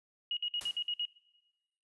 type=tone bursts; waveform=sine; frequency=2889 Hz; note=F#7; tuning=42 cents flat; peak=-31 dBFS; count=7; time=0.31-1.053 s; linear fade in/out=2 ms; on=59 ms; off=55 ms
type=noise with exponential decay; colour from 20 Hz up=white; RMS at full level=-41 dBFS; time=0.61-0.88 s; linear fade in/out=0 ms; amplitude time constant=57 ms
effects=noise-tail reverb RT60 1.0 s tail -20 dB re dry + resampled to 24000 Hz